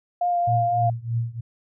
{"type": "tone with vibrato", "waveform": "sine", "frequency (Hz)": 702, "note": "F5", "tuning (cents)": 9, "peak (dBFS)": -19, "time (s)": [0.21, 0.9], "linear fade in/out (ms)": 5, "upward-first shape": "triangle", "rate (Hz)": 4, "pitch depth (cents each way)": 19}
{"type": "tone with tremolo", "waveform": "sine", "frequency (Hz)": 116.54, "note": "A#2", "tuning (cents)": 0, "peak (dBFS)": -19, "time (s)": [0.47, 1.41], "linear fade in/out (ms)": 10, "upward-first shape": "triangle", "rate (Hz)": 3.2, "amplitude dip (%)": 95}
{"effects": []}